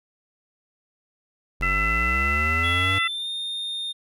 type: linear sweep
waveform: square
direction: up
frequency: 43.65 to 98 Hz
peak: -26 dBFS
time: 1.6-2.99 s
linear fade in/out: 10 ms
type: harmonic tone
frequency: 671 Hz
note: E5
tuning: 31 cents sharp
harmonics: 2 / 3 / 4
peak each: -26 / -23 / -28 dBFS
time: 1.62-3.08 s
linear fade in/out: 10 ms
type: tone with pitch glide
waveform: triangle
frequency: 3367 to 3651 Hz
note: G#7 to A#7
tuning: +23 to -37 cents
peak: -26 dBFS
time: 2.63-3.93 s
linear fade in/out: 20 ms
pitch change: +140 cents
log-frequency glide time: 2.83-3.28 s
effects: none